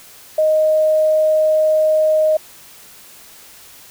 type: tone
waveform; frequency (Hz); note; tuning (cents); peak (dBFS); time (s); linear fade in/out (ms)
sine; 622.3; D#5; 0; -11; 0.38-2.37; 5
effects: white hiss -42 dBFS RMS until 3.9 s